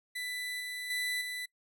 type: tone with level steps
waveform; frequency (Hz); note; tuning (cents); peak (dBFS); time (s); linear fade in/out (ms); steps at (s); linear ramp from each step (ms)
30% pulse; 1990; B6; +13; -33 / -35 / -29 / -34; 0.15-1.46; 10; 0.6 / 0.9 / 1.21; 5
effects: noise-tail reverb RT60 0.1 s tail -23 dB re dry